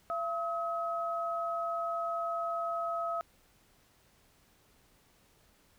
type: tone pair together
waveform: sine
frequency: 677.4 / 1278 Hz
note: E5 / D#6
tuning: +47 / +46 cents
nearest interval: major seventh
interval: 1099 cents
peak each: -34 / -34 dBFS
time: 0.1-3.21 s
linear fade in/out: 0 ms
effects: pink hiss -66 dBFS RMS until 5.78 s